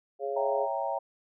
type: harmonic tone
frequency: 138.4 Hz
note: C#3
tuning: 2 cents flat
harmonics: 3 / 4 / 5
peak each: -33 / -34 / -35 dBFS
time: 0.19-0.68 s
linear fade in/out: 50 ms
type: chord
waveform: sine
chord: C# diminished seventh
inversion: none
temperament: equal with one note detuned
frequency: 554.4 / 659.3 / 784 / 929.6 Hz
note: C#5 / E5 / G5 / Bb5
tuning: 0 / 0 / 0 / -5 cents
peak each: -34 dBFS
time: 0.36-0.99 s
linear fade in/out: 10 ms
effects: none